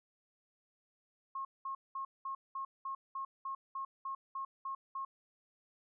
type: tone bursts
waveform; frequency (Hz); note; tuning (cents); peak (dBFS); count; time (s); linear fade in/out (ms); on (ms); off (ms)
sine; 1080; C#6; -45; -37; 13; 1.35-5.05; 5; 100; 200
effects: none